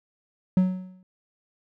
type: tone with exponential decay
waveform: triangle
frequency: 185 Hz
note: F#3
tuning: in tune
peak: -12 dBFS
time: 0.57-1.03 s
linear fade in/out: 2 ms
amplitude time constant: 99 ms
effects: none